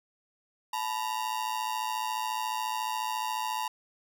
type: ring-modulated tone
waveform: 45% pulse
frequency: 932.3 Hz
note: A#5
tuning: in tune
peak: -27 dBFS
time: 0.73-3.68 s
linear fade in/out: 5 ms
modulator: 57.1 Hz
effects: none